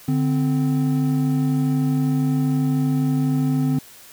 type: tone pair together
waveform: triangle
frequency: 146.83 / 259.4 Hz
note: D3 / C4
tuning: 0 / -15 cents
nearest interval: minor seventh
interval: 985 cents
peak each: -18 dBFS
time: 0.08-3.79 s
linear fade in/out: 5 ms
effects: white hiss -45 dBFS RMS until 4.12 s